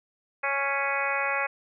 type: harmonic tone with a mistuned harmonic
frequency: 277.3 Hz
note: C#4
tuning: 1 cent sharp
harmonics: 2 / 3 / 4 / 5 / 6 / 7 / 8 / 9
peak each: -33 / -33 / -33 / -33 / -33 / -33 / -33 / -33 dBFS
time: 0.43-1.47 s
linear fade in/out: 10 ms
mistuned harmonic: 7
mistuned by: +24 cents
effects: none